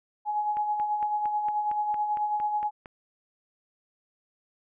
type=tone with tremolo; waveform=sine; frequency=840 Hz; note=G#5; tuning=19 cents sharp; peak=-23 dBFS; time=0.25-2.71 s; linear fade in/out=50 ms; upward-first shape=sine; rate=9.2 Hz; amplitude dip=45%
type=click train; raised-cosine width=0.5 ms; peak=-27 dBFS; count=11; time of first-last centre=0.57-2.858 s; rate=4.37 Hz
effects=none

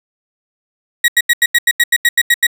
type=tone bursts; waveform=35% pulse; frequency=1904 Hz; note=A#6; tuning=36 cents sharp; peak=-6 dBFS; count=12; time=1.04-2.468 s; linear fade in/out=5 ms; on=42 ms; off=84 ms; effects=none

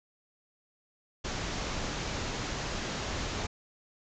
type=low-pass noise; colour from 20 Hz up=pink; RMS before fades=-35 dBFS; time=1.24-3.47 s; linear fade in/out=10 ms; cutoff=7200 Hz; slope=96 dB/octave; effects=none

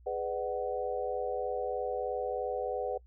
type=chord; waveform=sine; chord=G# half-diminished seventh; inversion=none; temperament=just; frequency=415.3 / 498.4 / 598 / 747.5 Hz; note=G#4 / B4 / D5 / F#5; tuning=0 / +16 / +31 / +17 cents; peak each=-38 / -34 / -39 / -37 dBFS; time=0.06-2.98 s; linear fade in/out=10 ms; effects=noise-tail reverb RT60 0.1 s tail -25 dB re dry + added 60 Hz sine -54 dBFS peak until 3.06 s

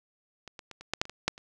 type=clicks; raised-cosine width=0.2 ms; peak=-26 / -25 / -26 / -28 / -11 / -8 / -27 / -24 / -8 / -30 dBFS; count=10; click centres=0.477 / 0.592 / 0.713 / 0.81 / 0.936 / 1.015 / 1.054 / 1.096 / 1.28 / 1.379 s; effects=none

